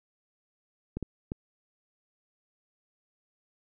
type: clicks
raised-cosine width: 3 ms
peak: -20 dBFS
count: 3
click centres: 0.97 / 1.027 / 1.319 s
effects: none